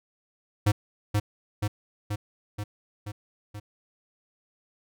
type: tone with echo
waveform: square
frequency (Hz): 103.83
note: G#2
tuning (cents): 0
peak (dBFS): -19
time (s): 0.66-0.72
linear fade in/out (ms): 10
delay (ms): 480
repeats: 6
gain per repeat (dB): -3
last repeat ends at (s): 3.6
effects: none